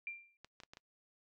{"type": "tone with exponential decay", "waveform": "sine", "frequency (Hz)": 2373, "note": "D7", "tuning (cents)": 17, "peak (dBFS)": -37, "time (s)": [0.07, 0.37], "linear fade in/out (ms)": 1, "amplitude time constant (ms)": 65}
{"type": "clicks", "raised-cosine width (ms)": 0.2, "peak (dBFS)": -34, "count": 5, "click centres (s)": [0.446, 0.602, 0.635, 0.735, 0.771]}
{"effects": ["noise-tail reverb RT60 0.1 s tail -26 dB re dry"]}